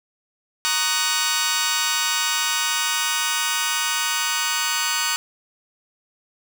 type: chord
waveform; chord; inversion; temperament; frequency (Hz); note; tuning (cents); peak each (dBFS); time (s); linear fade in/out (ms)
10% pulse; D# minor seventh; second; just; 933.4 / 1120.1 / 1244.5 / 1493.4; A#5 / C#6 / D#6 / F#6; +2 / +18 / 0 / +16; -18 / -20 / -18 / -16; 0.65-5.16; 0
effects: none